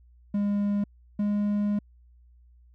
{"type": "tone pair in turn", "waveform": "triangle", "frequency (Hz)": [203.6, 206.1], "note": ["G#3", "G#3"], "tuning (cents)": [-34, -13], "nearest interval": "unison", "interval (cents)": 21, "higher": "second", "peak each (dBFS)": [-21, -21], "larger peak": "neither", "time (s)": [[0.34, 0.84], [1.19, 1.79]], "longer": "second", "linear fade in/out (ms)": 5, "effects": ["added 60 Hz sine -53 dBFS peak until 2.74 s"]}